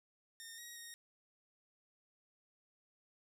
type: tone with pitch steps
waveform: 10% pulse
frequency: 1830 / 1892 / 1864 Hz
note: A#6 / A#6 / A#6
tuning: -32 / +25 / -1 cents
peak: -40 dBFS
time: 0.4-0.94 s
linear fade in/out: 0 ms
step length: 180 ms
effects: 12-bit